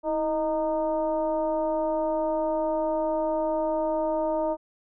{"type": "tone with frequency modulation", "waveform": "sine", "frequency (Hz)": 622.3, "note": "D#5", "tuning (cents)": 0, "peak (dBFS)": -23, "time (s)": [0.03, 4.57], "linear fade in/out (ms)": 50, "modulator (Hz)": 300, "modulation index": 0.94, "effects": []}